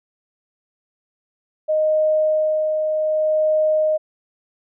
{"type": "tone with tremolo", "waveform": "sine", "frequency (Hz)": 620, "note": "D#5", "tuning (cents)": -6, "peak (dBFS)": -14, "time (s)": [1.68, 3.98], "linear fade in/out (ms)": 20, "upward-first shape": "sine", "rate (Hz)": 0.65, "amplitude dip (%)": 35, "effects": []}